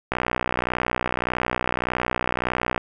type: click train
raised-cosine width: 0.5 ms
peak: -7 dBFS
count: 165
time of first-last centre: 0.12-2.778 s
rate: 61.7 Hz
effects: none